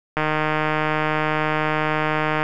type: click train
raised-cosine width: 0.5 ms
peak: -6 dBFS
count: 349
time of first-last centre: 0.17-2.43 s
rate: 154 Hz
effects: none